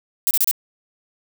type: noise bursts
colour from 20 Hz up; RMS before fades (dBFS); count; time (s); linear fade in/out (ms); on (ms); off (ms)
violet; -17; 4; 0.27-0.512; 0; 38; 30
effects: none